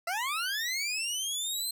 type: linear sweep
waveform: 20% pulse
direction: up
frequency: 654 to 4167 Hz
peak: -25 dBFS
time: 0.07-1.71 s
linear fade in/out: 5 ms
effects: none